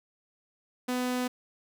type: tone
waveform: sawtooth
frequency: 250 Hz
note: B3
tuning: 21 cents sharp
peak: -24 dBFS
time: 0.88-1.28 s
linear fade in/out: 10 ms
effects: none